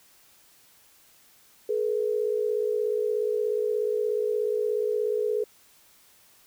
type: tone pair together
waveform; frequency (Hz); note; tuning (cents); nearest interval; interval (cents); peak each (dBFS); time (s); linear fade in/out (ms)
sine; 425.7 / 482.5; G#4 / B4; +43 / -40; major second; 217; -25 / -28; 1.69-5.44; 5
effects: white hiss -58 dBFS RMS until 6.46 s